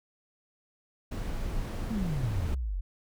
brown noise, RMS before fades -33 dBFS, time 1.11-2.55 s, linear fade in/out 10 ms
sine exponential sweep, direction down, 235.1 to 41.33 Hz, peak -29 dBFS, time 1.9-2.81 s, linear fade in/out 10 ms
effects none

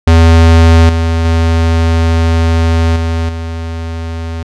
square tone with level steps, 82.41 Hz, E2, in tune, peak -3 / -10 / -8 / -12 / -18 dBFS, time 0.07-4.43 s, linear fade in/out 5 ms, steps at 0.89 / 1.25 / 2.96 / 3.29 s, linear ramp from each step 2 ms, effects low-pass 6000 Hz 12 dB/octave

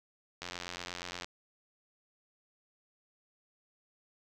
click train, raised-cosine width 0.2 ms, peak -22 dBFS, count 74, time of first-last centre 0.42-1.245 s, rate 88.5 Hz, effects none

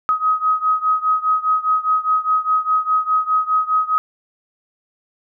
sine beating tone pair, 1262 / 1266.9 Hz, D#6 / D#6, +24 / +31 cents, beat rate 4.9 Hz, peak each -17 / -19 dBFS, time 0.09-3.98 s, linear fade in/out 0 ms, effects none

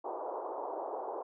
white band-pass noise, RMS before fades -39 dBFS, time 0.04-1.23 s, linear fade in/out 10 ms, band 350 to 990 Hz, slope 48 dB/octave, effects none

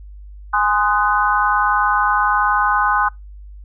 sine chord, Ab dominant seventh, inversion none, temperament just, 830.6 / 1038.3 / 1245.9 / 1495.1 Hz, Ab5 / C6 / Eb6 / Gb6, 0 / -14 / +2 / +18 cents, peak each -19 dBFS, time 0.53-3.09 s, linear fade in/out 10 ms, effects noise-tail reverb RT60 0.2 s tail -26 dB re dry + added 50 Hz sine -34 dBFS peak until 3.64 s

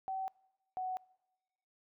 sine tone pair in turn, 764 / 744 Hz, G5 / F#5, -45 / +9 cents, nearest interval unison, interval 46 cents, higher first, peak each -35 / -35 dBFS, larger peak neither, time 0.08-0.28 / 0.77-0.97 s, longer neither, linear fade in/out 0 ms, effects noise-tail reverb RT60 1.0 s tail -24 dB re dry

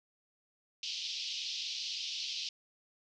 white band-pass noise, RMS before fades -39 dBFS, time 0.83-2.49 s, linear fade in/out 2 ms, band 2700 to 5400 Hz, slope 48 dB/octave, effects none

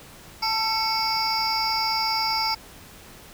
triangle tone cluster, 885 / 1341 / 2215 / 4788 / 5350 Hz, A5 / E6 / C#7 / D8 / E8, +10 / +29 / -2 / +33 / +25 cents, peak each -24 / -31 / -29 / -26 / -28 dBFS, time 0.42-2.55 s, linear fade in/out 10 ms, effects pink hiss -46 dBFS RMS until 3.33 s

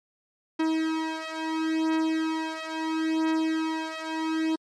45% pulse beating tone pair, 318.9 / 319.64 Hz, D#4 / D#4, +43 / +47 cents, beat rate 0.74 Hz, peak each -28 dBFS, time 0.59-4.56 s, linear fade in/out 10 ms, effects low-pass 5000 Hz 12 dB/octave + MP3 64 kbps

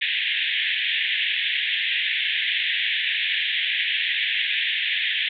white band-pass noise, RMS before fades -24 dBFS, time 0.01-5.29 s, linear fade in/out 10 ms, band 1700 to 3600 Hz, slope 96 dB/octave, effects none

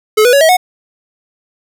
square tone with pitch steps, 430 / 491.1 / 560.9 / 640.6 / 731.6 Hz, A4 / B4 / C#5 / E5 / F#5, -40 / -10 / +20 / -50 / -20 cents, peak -6 dBFS, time 0.17-0.57 s, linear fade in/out 10 ms, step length 80 ms, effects none

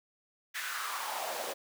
pink noise with high-pass filter sweep, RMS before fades -37 dBFS, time 0.54-1.54 s, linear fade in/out 20 ms, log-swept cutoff 1800 to 490 Hz, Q 3.6, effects none

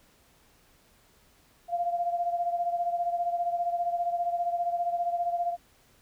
sine beating tone pair, 693 / 708 Hz, F5 / F5, -14 / +23 cents, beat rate 15 Hz, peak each -27 / -33 dBFS, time 1.68-5.57 s, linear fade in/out 50 ms, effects pink hiss -62 dBFS RMS until 6.01 s

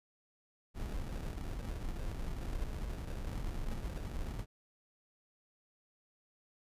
brown noise with sample-and-hold, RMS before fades -39 dBFS, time 0.74-4.46 s, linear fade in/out 50 ms, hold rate 1050 Hz, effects resampled to 32000 Hz

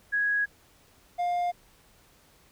sine / triangle tone pair in turn, 1661.2 / 705.7 Hz, G#6 / F5, 0 / +18 cents, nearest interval octave + minor third, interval 1482 cents, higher first, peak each -23 / -23 dBFS, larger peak neither, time 0.12-0.46 / 1.18-1.52 s, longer neither, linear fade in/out 20 ms, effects pink hiss -60 dBFS RMS until 2.51 s

